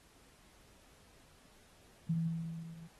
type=tone with level ramp; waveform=sine; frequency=164.81 Hz; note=E3; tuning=in tune; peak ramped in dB=-28 to -49 dBFS; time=2.09-2.88 s; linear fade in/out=10 ms; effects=pink hiss -64 dBFS RMS until 2.99 s + AAC 32 kbps